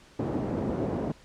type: band-pass noise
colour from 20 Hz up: pink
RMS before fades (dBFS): -30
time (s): 0.19-1.12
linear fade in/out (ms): 5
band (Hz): 140 to 490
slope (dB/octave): 12
effects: pink hiss -55 dBFS RMS until 1.24 s + low-pass 7000 Hz 12 dB/octave